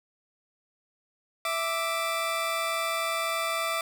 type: tone pair together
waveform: 20% pulse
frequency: 659.3 / 1174.7 Hz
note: E5 / D6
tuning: 0 / 0 cents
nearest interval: minor seventh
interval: 1000 cents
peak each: -25 dBFS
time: 1.45-3.81 s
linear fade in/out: 2 ms
effects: none